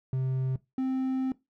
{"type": "tone pair in turn", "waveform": "triangle", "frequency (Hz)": [130.81, 261.6], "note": ["C3", "C4"], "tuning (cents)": [0, 0], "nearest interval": "octave", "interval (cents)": 1200, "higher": "second", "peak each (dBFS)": -24, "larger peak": "neither", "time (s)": [[0.13, 0.56], [0.78, 1.32]], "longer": "second", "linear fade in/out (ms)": 2, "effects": ["noise-tail reverb RT60 0.2 s tail -19 dB re dry"]}